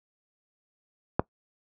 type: click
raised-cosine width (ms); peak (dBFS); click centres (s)
1; -7; 1.195
effects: noise-tail reverb RT60 0.1 s tail -22 dB re dry + high-pass 60 Hz 12 dB/octave